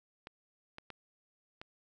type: clicks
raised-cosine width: 0.3 ms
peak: -29 dBFS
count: 4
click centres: 0.271 / 0.784 / 0.903 / 1.615 s
effects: none